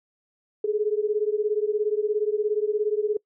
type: beating tone pair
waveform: sine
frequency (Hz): 415.3 / 432.3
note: G#4 / A4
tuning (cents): 0 / -31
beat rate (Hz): 17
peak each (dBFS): -24 / -25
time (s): 0.64-3.17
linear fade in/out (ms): 5
effects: noise-tail reverb RT60 0.1 s tail -25 dB re dry